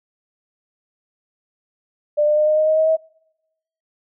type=tone with pitch steps; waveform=sine; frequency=595 / 601.2 / 607.5 / 613.9 / 620.3 / 626.7 / 633.3 / 639.9 Hz; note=D5 / D5 / D#5 / D#5 / D#5 / D#5 / D#5 / D#5; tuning=+22 / +40 / -42 / -23 / -5 / +12 / +30 / +48 cents; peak=-13 dBFS; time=2.17-2.97 s; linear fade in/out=20 ms; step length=100 ms; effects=noise-tail reverb RT60 0.9 s tail -25 dB re dry